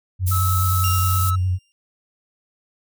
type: tone with vibrato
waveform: sine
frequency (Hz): 91.9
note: F#2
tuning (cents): -11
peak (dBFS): -17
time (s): 0.19-1.59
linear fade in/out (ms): 50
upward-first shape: triangle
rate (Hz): 9.6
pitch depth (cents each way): 47
type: high-pass noise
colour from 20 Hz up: pink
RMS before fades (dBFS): -27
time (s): 0.26-1.31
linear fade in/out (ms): 20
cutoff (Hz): 11000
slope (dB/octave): 12
type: tone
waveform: triangle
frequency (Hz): 1300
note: E6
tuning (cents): -24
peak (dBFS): -21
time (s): 0.31-1.36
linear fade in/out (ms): 10
type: tone with exponential decay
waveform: 20% pulse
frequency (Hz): 2794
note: F7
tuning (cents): 0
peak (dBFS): -20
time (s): 0.84-1.72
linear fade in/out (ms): 0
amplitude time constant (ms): 190
effects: none